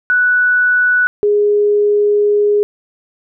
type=tone pair in turn; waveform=sine; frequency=1480 / 413.8 Hz; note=F#6 / G#4; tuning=0 / -6 cents; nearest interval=octave + minor seventh; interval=2206 cents; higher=first; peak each=-9 / -9 dBFS; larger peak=neither; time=0.1-1.07 / 1.23-2.63 s; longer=second; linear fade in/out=0 ms; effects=none